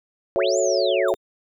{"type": "chord", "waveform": "sine", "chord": "F# minor seventh", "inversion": "none", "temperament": "equal", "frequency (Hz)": [370, 440, 554.4, 659.3], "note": ["F#4", "A4", "C#5", "E5"], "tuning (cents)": [0, 0, 0, 0], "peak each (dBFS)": [-24, -25, -21, -25], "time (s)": [0.36, 1.14], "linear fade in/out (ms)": 0}
{"type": "linear two-way sweep", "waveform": "sine", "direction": "up then down", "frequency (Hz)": [349.2, 7330, 349.2], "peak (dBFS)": -27, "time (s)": [0.37, 1.15], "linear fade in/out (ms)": 10, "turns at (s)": 0.58}
{"type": "tone with exponential decay", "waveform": "sawtooth", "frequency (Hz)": 3641, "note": "A#7", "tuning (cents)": -41, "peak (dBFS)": -30, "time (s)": [1.08, 1.17], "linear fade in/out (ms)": 5, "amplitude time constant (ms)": 18}
{"effects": []}